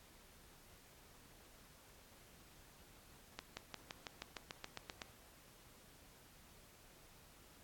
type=accelerating click train; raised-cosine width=0.2 ms; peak=-26 dBFS; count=12; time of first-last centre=3.39-5.018 s; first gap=180 ms; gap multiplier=0.96; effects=pink hiss -63 dBFS RMS until 7.63 s + AAC 64 kbps